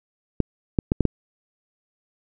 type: clicks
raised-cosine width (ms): 3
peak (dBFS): -5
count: 5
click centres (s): 0.403 / 0.788 / 0.919 / 1.007 / 1.053
effects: none